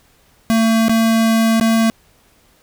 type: tone with dropouts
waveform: square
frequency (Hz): 225.2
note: A3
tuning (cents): +40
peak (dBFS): -12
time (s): 0.5-1.9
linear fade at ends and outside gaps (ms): 0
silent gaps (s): 0.883-0.895 / 1.599-1.611
effects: pink hiss -54 dBFS RMS until 2.62 s